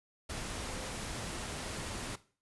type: tone in noise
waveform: sine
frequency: 516 Hz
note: C5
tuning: 24 cents flat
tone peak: -50 dBFS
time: 0.67-0.91 s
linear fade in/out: 10 ms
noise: pink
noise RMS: -40 dBFS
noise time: 0.29-2.16 s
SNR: -13 dB
effects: noise-tail reverb RT60 0.4 s tail -17 dB re dry + resampled to 24000 Hz